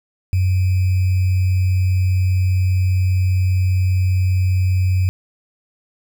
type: tone with sample-and-hold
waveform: sine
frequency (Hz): 92.5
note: F#2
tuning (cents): 0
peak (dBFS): -13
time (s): 0.33-5.09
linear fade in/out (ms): 0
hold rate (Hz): 2450
effects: none